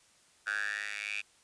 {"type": "tone with high-pass filter sweep", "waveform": "10% pulse", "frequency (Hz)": 103.6, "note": "G#2", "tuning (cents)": -4, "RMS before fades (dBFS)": -36, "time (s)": [0.46, 1.22], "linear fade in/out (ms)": 20, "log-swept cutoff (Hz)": [1500, 2500], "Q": 8.9, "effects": ["white hiss -64 dBFS RMS until 1.43 s", "resampled to 22050 Hz"]}